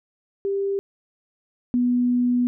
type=tone pair in turn; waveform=sine; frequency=395.4 / 245.5 Hz; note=G4 / B3; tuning=+15 / -10 cents; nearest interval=minor sixth; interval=825 cents; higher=first; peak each=-21 / -17 dBFS; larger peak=second; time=0.45-0.79 / 1.74-2.47 s; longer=second; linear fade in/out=0 ms; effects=none